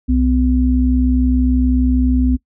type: tone pair together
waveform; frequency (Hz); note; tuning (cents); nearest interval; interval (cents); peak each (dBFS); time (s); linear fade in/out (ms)
sine; 63.4 / 253.6; B1 / B3; +46 / +46; 2 octaves; 2400; -14; 0.08-2.37; 20
effects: noise-tail reverb RT60 0.1 s tail -21 dB re dry